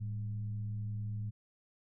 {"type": "tone with frequency modulation", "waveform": "sine", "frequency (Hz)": 107.2, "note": "A2", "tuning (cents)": -45, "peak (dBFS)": -35, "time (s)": [0, 1.31], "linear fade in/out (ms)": 20, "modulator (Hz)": 91.3, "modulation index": 0.4, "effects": []}